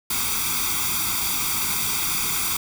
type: noise with comb filter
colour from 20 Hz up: white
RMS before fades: -24 dBFS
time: 0.1-2.57 s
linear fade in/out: 5 ms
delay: 0.85 ms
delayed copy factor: +1
effects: none